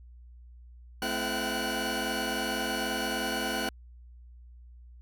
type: tone cluster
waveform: 20% pulse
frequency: 215.7 / 258.5 / 335.4 / 766 / 1466 Hz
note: A3 / C4 / E4 / G5 / F#6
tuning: -34 / -21 / +30 / -40 / -16 cents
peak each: -31 / -31 / -32 / -31 / -29 dBFS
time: 1.02-3.69 s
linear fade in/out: 2 ms
effects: added 60 Hz sine -47 dBFS peak until 5.01 s + MP3 96 kbps